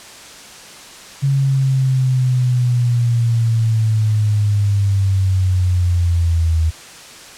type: linear sweep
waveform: sine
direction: down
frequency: 138.59 to 79.5 Hz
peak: -12 dBFS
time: 1.22-6.71 s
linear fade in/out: 20 ms
effects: white hiss -37 dBFS RMS until 7.37 s + low-pass 8000 Hz 12 dB/octave